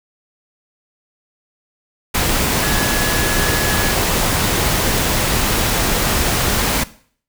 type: tone in noise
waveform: sine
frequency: 1691 Hz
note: G#6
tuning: 31 cents sharp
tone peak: -24 dBFS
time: 2.62-3.92 s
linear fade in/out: 10 ms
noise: pink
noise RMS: -17 dBFS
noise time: 2.14-6.84 s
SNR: -10 dB
effects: noise-tail reverb RT60 0.5 s tail -17 dB re dry